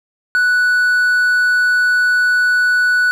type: tone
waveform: triangle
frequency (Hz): 1480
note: F#6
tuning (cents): 0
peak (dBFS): -9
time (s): 0.35-3.11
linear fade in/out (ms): 0
effects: none